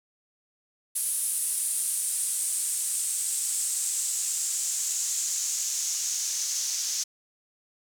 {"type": "noise with band-pass filter sweep", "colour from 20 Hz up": "white", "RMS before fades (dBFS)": -29, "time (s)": [0.95, 7.04], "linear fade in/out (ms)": 10, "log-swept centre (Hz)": [10000, 6000], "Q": 3.8, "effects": []}